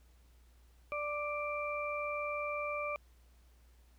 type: harmonic tone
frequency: 589 Hz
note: D5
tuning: 5 cents sharp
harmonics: 1 / 2 / 4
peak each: -38 / -39 / -40 dBFS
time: 0.92-2.96 s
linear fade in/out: 0 ms
effects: added 60 Hz sine -60 dBFS peak until 3.98 s + pink hiss -71 dBFS RMS until 3.98 s